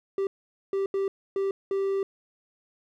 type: tone bursts at uneven times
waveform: triangle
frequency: 391 Hz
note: G4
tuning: 4 cents flat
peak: -22 dBFS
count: 5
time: 0.18-0.27 / 0.73-0.86 / 0.94-1.08 / 1.36-1.51 / 1.71-2.03 s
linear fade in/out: 2 ms
effects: none